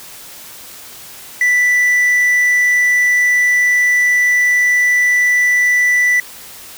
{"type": "tone", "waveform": "triangle", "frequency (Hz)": 1975.5, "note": "B6", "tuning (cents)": 0, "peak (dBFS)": -8, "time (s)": [1.41, 6.2], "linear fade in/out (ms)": 2, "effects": ["white hiss -35 dBFS RMS until 6.77 s"]}